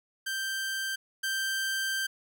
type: tone pair in turn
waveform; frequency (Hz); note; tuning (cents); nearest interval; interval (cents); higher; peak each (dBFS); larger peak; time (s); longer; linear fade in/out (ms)
sawtooth; 1568 / 1568; G6 / G6; 0 / 0; unison; 0; neither; -27 / -25; second; 0.26-0.96 / 1.23-2.07; second; 10
effects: none